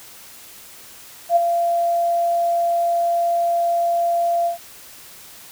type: tone with ADSR envelope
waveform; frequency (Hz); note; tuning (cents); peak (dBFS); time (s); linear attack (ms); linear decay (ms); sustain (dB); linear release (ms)
sine; 686; F5; -31; -9; 1.29-4.58; 72; 16; -7; 120
effects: white hiss -42 dBFS RMS until 5.51 s